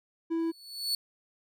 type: tone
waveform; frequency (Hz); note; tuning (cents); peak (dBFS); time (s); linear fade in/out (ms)
triangle; 329.6; E4; 0; -25; 0.3-0.52; 20
type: tone with exponential growth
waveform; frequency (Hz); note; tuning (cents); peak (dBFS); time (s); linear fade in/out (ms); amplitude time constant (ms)
40% pulse; 4435; C#8; 0; -24; 0.39-0.95; 2; 120
effects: none